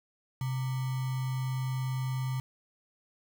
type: tone with sample-and-hold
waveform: sine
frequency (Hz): 129.8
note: C3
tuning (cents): -13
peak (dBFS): -29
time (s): 0.41-2.4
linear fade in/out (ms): 2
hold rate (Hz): 1050
effects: none